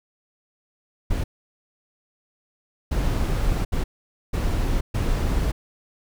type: noise bursts at uneven times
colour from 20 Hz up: brown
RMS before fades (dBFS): -22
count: 5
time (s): 1.1-1.24 / 2.91-3.65 / 3.72-3.84 / 4.33-4.81 / 4.94-5.52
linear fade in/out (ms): 10
effects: none